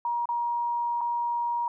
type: tone with dropouts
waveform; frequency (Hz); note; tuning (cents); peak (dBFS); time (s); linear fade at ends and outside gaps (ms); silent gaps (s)
sine; 949; A#5; +31; -25; 0.05-1.68; 2; 0.256-0.289 / 1.009-1.013
effects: none